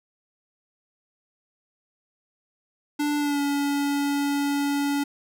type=tone with pitch glide; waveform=square; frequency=293.7 to 284.4 Hz; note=D4 to C#4; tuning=0 to +45 cents; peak=-23 dBFS; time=2.99-5.04 s; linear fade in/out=10 ms; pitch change=-55 cents; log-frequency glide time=3.18-3.4 s; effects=none